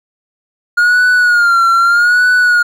triangle tone with vibrato, 1422 Hz, F6, 31 cents sharp, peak -5 dBFS, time 0.77-2.63 s, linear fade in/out 10 ms, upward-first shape sine, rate 0.81 Hz, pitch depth 77 cents each way, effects none

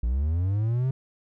triangle linear sweep, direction up, 54.9 to 134.4 Hz, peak -20 dBFS, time 0.03-0.91 s, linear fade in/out 5 ms, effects none

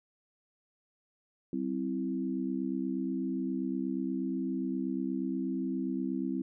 sine chord, C major, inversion second, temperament equal with one note detuned, 192.74 / 261.6 / 329.6 Hz, G3 / C4 / E4, -29 / 0 / 0 cents, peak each -36 / -33 / -36 dBFS, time 1.53-6.42 s, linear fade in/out 2 ms, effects none

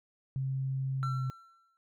sine tone with pitch glide, 133.5 to 129.92 Hz, C3 to C3, +35 to -12 cents, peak -30 dBFS, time 0.36-1.3 s, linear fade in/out 0 ms, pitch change -47 cents, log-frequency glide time 1-1.14 s
triangle tone with exponential decay, 1348 Hz, E6, 38 cents sharp, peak -31 dBFS, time 1.03-1.77 s, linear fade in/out 0 ms, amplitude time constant 160 ms
effects none

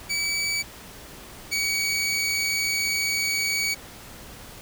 20% pulse tone pair in turn, 2289 / 2259 Hz, D7 / C#7, -45 / +32 cents, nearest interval unison, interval 23 cents, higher first, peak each -19 / -18 dBFS, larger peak second, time 0.09-0.63 / 1.51-3.75 s, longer second, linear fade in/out 20 ms, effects pink hiss -43 dBFS RMS until 4.61 s

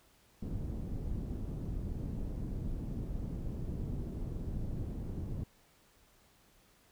pink low-pass noise, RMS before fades -38 dBFS, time 0.42-5.44 s, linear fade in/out 5 ms, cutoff 240 Hz, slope 12 dB/octave, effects pink hiss -66 dBFS RMS until 6.91 s

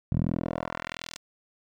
10% pulse tone with band-pass filter sweep, 41.35 Hz, E1, 6 cents sharp, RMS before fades -31 dBFS, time 0.12-1.17 s, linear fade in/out 0 ms, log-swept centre 120 to 6000 Hz, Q 1.2, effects none

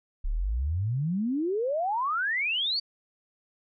sine exponential sweep, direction up, 32.04 to 4669 Hz, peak -25 dBFS, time 0.24-2.8 s, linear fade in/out 10 ms, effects none

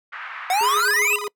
white band-pass noise, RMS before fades -34 dBFS, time 0.12-0.82 s, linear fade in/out 10 ms, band 1100 to 1900 Hz, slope 24 dB/octave
square exponential sweep, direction up, 714 to 2794 Hz, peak -18 dBFS, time 0.5-1.16 s, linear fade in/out 2 ms
sine tone with tremolo, 415.3 Hz, G#4, in tune, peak -25 dBFS, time 0.61-1.28 s, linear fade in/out 0 ms, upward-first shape triangle, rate 8 Hz, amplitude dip 75%
sawtooth tone with vibrato, 1110 Hz, C#6, 2 cents sharp, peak -25 dBFS, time 0.63-1.28 s, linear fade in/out 5 ms, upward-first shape square, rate 18 Hz, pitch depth 190 cents each way
effects noise-tail reverb RT60 0.1 s tail -25 dB re dry

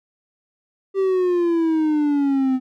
triangle exponential sweep, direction down, 392 to 255.8 Hz, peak -14 dBFS, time 0.94-2.6 s, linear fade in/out 50 ms, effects none

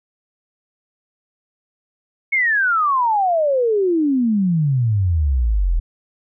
sine exponential sweep, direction down, 2217 to 38.89 Hz, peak -14 dBFS, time 2.32-5.8 s, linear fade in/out 10 ms, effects none

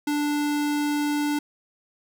square tone, 293.7 Hz, D4, in tune, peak -23 dBFS, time 0.07-1.39 s, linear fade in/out 5 ms, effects none

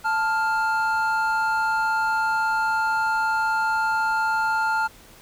triangle tone pair together, 881.9 / 1400 Hz, A5 / F6, +4 / +4 cents, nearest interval minor sixth, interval 800 cents, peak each -21 dBFS, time 0.04-4.88 s, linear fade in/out 20 ms, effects pink hiss -49 dBFS RMS until 5.21 s

